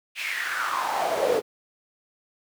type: noise with high-pass filter sweep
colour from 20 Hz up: brown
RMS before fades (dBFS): -26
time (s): 0.15-1.42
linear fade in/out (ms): 50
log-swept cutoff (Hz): 2600 to 420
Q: 5.3
effects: none